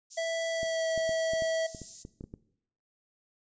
white high-pass noise, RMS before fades -40 dBFS, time 0.1-2.04 s, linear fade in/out 20 ms, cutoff 5800 Hz, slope 24 dB/octave
square tone with pitch glide, 659.3 to 649.8 Hz, E5 to E5, 0 to -25 cents, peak -29 dBFS, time 0.17-1.67 s, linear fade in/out 10 ms, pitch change -25 cents, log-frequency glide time 0.49-0.86 s
clicks, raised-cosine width 3 ms, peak -29 dBFS, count 11, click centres 0.631 / 0.977 / 1.093 / 1.335 / 1.422 / 1.748 / 1.817 / 2.051 / 2.209 / 2.24 / 2.339 s
effects noise-tail reverb RT60 0.7 s tail -18 dB re dry + resampled to 16000 Hz

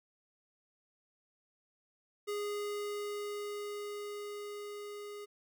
square tone with level ramp, 412.5 Hz, G#4, 12 cents flat, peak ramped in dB -35 to -44 dBFS, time 2.27-5.26 s, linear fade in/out 20 ms, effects none

